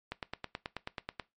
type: click train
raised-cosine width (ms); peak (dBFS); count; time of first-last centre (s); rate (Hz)
0.3; -20; 11; 0.12-1.198; 9.28
effects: noise-tail reverb RT60 0.2 s tail -19 dB re dry + MP3 48 kbps